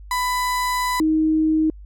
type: tone pair in turn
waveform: 35% pulse / sine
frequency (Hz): 997 / 314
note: B5 / D#4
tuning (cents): +16 / +16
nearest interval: octave + minor sixth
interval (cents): 2000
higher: first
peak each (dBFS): -18 / -15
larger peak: second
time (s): 0.11-1 / 1-1.7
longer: first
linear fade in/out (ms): 2
effects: added 50 Hz sine -37 dBFS peak until 1.85 s